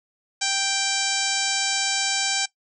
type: harmonic tone with a mistuned harmonic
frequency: 784 Hz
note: G5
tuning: in tune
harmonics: 1 / 2 / 3 / 4 / 5 / 6 / 7 / 8 / 9 / 10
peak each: -31 / -31 / -31 / -31 / -31 / -31 / -31 / -31 / -31 / -31 dBFS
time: 0.41-2.46 s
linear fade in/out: 10 ms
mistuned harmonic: 10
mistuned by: +17 cents
effects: noise-tail reverb RT60 0.1 s tail -18 dB re dry